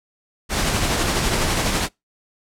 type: noise with tremolo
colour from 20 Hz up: pink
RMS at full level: -19 dBFS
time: 0.49-1.89 s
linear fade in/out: 50 ms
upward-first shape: sine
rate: 12 Hz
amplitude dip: 30%
effects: noise-tail reverb RT60 0.2 s tail -26 dB re dry + low-pass 10000 Hz 12 dB/octave